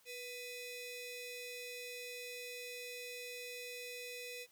sawtooth ring-modulated tone, 1500 Hz, F#6, 23 cents sharp, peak -38 dBFS, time 0.05-4.47 s, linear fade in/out 50 ms, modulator 1010 Hz, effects white hiss -69 dBFS RMS until 4.51 s

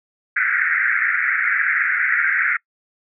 pink band-pass noise, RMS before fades -19 dBFS, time 0.36-2.57 s, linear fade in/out 5 ms, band 1400 to 2200 Hz, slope 96 dB/octave, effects noise-tail reverb RT60 0.1 s tail -25 dB re dry

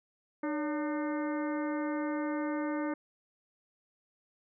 harmonic tone with a mistuned harmonic, 302.2 Hz, D4, 50 cents sharp, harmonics 1 / 2 / 3 / 4 / 5 / 6 / 7, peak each -32 / -38 / -42 / -44 / -46 / -48 / -49 dBFS, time 0.43-2.94 s, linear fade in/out 5 ms, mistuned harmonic 2, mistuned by -92 cents, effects none

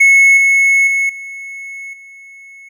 triangle tone with level steps, 2193 Hz, C#7, 19 cents flat, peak -3 / -6 / -10 / -24 / -33 dBFS, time 0-2.69 s, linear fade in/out 10 ms, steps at 0.37 / 0.87 / 1.09 / 1.93 s, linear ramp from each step 5 ms, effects none

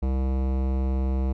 sine tone with hard clipping, 65.6 Hz, C2, 5 cents sharp, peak -24 dBFS, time 0.02-1.33 s, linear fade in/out 10 ms, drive 18 dB, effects none

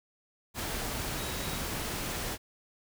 sine tone in noise, 3833 Hz, A#7, 47 cents sharp, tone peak -46 dBFS, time 1.16-1.61 s, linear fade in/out 50 ms, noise pink, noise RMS -35 dBFS, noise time 0.54-2.38 s, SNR -14 dB, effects none

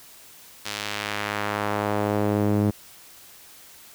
sawtooth tone with band-pass filter sweep, 103.83 Hz, G#2, in tune, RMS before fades -25 dBFS, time 0.65-2.71 s, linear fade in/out 10 ms, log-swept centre 4500 to 240 Hz, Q 0.88, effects white hiss -48 dBFS RMS until 3.94 s

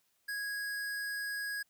square tone, 1655 Hz, G#6, 6 cents flat, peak -36 dBFS, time 0.28-1.63 s, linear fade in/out 10 ms, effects white hiss -75 dBFS RMS until 1.69 s

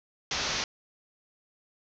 white low-pass noise, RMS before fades -31 dBFS, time 0.31-0.64 s, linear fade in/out 2 ms, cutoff 6400 Hz, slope 96 dB/octave, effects none

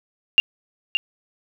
sine tone with echo, 2794 Hz, F7, in tune, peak -9 dBFS, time 0.38-0.4 s, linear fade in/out 0 ms, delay 570 ms, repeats 1, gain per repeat -7 dB, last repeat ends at 0.97 s, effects none

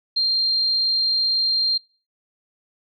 sine tone, 4186 Hz, C8, in tune, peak -17 dBFS, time 0.16-1.78 s, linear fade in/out 10 ms, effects noise-tail reverb RT60 0.4 s tail -26 dB re dry

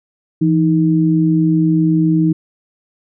sine tone pair together, 166.4 / 314.1 Hz, E3 / D#4, +17 / +16 cents, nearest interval major seventh, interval 1099 cents, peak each -13 dBFS, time 0.41-2.33 s, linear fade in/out 10 ms, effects none

